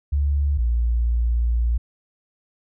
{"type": "tone pair in turn", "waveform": "sine", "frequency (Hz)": [71.4, 58.47], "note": ["D2", "A#1"], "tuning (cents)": [-48, 6], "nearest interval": "minor third", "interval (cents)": 346, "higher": "first", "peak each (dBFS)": -17, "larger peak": "neither", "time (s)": [[0.12, 0.58], [0.58, 1.78]], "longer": "second", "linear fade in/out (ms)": 10, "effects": []}